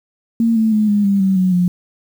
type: tone with pitch steps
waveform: sine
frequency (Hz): 229.2 / 221.1 / 213.4 / 205.9 / 198.61 / 191.62 / 184.88 / 178.38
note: A#3 / A3 / G#3 / G#3 / G3 / G3 / F#3 / F3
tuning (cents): -29 / +9 / +47 / -15 / +23 / -39 / -1 / +37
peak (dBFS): -11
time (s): 0.4-1.68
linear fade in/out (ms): 2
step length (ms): 160
effects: 7-bit